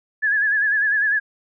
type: tone with vibrato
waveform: sine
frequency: 1686 Hz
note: G#6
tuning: 26 cents sharp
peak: -16 dBFS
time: 0.22-1.2 s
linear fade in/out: 20 ms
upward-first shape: sine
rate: 10 Hz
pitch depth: 73 cents each way
effects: none